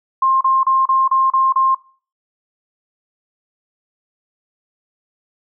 sine tone bursts, 1060 Hz, C6, 22 cents sharp, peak -11 dBFS, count 7, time 0.22-1.748 s, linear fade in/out 5 ms, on 190 ms, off 33 ms, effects noise-tail reverb RT60 0.4 s tail -21 dB re dry

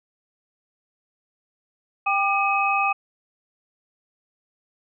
sine tone cluster, 791 / 1199 / 2542 Hz, G5 / D6 / D#7, +15 / +36 / +36 cents, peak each -23 dBFS, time 2.06-2.93 s, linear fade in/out 10 ms, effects none

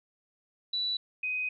sine tone pair in turn, 3951 / 2507 Hz, B7 / D#7, 0 / +12 cents, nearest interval minor sixth, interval 788 cents, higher first, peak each -28 / -29 dBFS, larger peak first, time 0.73-0.97 / 1.23-1.49 s, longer second, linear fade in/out 5 ms, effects none

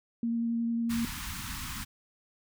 sine tone with vibrato, 232.1 Hz, A#3, 7 cents flat, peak -27 dBFS, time 0.23-1.05 s, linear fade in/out 2 ms, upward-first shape triangle, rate 11 Hz, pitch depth 12 cents each way
pink band-stop noise, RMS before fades -38 dBFS, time 0.89-1.85 s, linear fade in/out 20 ms, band 270 to 940 Hz, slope 48 dB/octave
effects none

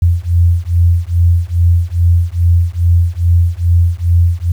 sine beating tone pair, 84.9 / 87.3 Hz, F2 / F2, -48 / 0 cents, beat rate 2.4 Hz, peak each -11 dBFS, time 0.02-4.52 s, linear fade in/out 5 ms, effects 7-bit

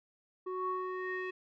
square tone with low-pass filter sweep, 370 Hz, F#4, in tune, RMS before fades -37 dBFS, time 0.46-1.31 s, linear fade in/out 10 ms, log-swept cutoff 870 to 2300 Hz, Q 5.6, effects none

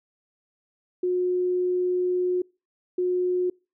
sine tone bursts at uneven times, 361.7 Hz, F#4, 39 cents flat, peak -21 dBFS, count 2, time 1.03-2.42 / 2.98-3.5 s, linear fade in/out 5 ms, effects noise-tail reverb RT60 0.3 s tail -26 dB re dry

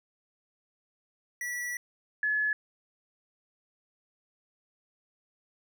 square / sine tone pair in turn, 1948 / 1708.2 Hz, B6 / G#6, -24 / +48 cents, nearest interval major second, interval 228 cents, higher first, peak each -33 / -25 dBFS, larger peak second, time 1.41-1.77 / 2.23-2.53 s, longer first, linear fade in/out 2 ms, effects none

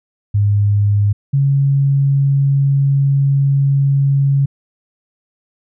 sine tone pair in turn, 102.4 / 138.72 Hz, G#2 / C#3, -24 / +2 cents, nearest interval perfect fourth, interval 526 cents, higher second, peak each -10 dBFS, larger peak neither, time 0.34-1.13 / 1.33-4.46 s, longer second, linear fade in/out 10 ms, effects none

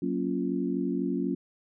sine chord, Gb major seventh, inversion none, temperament equal, 185 / 233.1 / 277.2 / 349.2 Hz, Gb3 / Bb3 / Db4 / F4, 0 / 0 / 0 / 0 cents, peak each -32 / -33 / -30 / -33 dBFS, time 0.02-1.35 s, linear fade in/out 5 ms, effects none

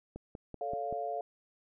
click train, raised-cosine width 2 ms, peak -29 dBFS, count 5, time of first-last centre 0.16-0.926 s, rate 5.22 Hz
sine chord, A augmented, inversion none, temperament equal with one note detuned, 440 / 564.7 / 698.5 Hz, A4 / C#5 / E#5, 0 / +32 / 0 cents, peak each -40 / -40 / -35 dBFS, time 0.61-1.21 s, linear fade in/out 2 ms
effects none

